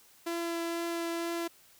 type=tone with vibrato; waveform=sawtooth; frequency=337.3 Hz; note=E4; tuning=40 cents sharp; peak=-28 dBFS; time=0.26-1.48 s; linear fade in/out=10 ms; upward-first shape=triangle; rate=2.1 Hz; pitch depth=10 cents each way; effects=white hiss -60 dBFS RMS until 1.79 s